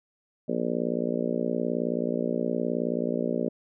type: harmonic tone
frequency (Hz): 59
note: A#1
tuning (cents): +22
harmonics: 3 / 4 / 5 / 6 / 7 / 8 / 9 / 10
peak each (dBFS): -34 / -30 / -34 / -35 / -33 / -34 / -35 / -35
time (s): 0.48-3.49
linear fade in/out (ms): 10
effects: none